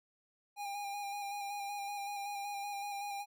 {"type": "tone with vibrato", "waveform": "square", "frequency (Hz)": 809, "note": "G#5", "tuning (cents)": -46, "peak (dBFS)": -39, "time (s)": [0.56, 3.26], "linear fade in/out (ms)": 50, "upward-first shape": "square", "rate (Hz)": 5.3, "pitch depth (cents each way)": 21, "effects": []}